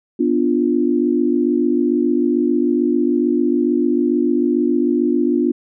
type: chord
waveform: sine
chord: B diminished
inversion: none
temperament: equal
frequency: 246.9 / 293.7 / 349.2 Hz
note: B3 / D4 / F4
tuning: 0 / 0 / 0 cents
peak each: -18 dBFS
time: 0.19-5.52 s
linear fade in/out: 10 ms
effects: none